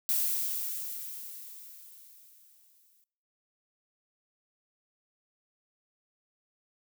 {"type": "noise with exponential decay", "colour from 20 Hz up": "violet", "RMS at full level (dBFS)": -27, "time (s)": [0.09, 3.04], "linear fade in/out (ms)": 0, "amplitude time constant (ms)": 640, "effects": ["noise-tail reverb RT60 0.7 s tail -24 dB re dry"]}